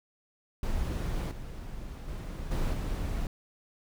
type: noise with level steps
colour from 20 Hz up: brown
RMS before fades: -31 / -40 / -37 / -29 / -32 dBFS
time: 0.63-3.27 s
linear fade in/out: 2 ms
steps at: 1.31 / 2.08 / 2.51 / 2.73 s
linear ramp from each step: 5 ms
effects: none